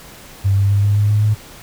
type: tone with pitch steps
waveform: sine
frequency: 98 / 99.37 / 100.76 / 102.16 / 103.59 / 105.03 / 106.5 Hz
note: G2 / G2 / G2 / G#2 / G#2 / G#2 / G#2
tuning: 0 / +24 / +48 / -28 / -4 / +20 / +44 cents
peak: -11 dBFS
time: 0.44-1.35 s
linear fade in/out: 20 ms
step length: 130 ms
effects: pink hiss -39 dBFS RMS until 1.62 s